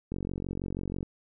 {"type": "click train", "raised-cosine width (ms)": 3, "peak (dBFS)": -21, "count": 43, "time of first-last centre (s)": [0.12, 1.029], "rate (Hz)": 46.2, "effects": []}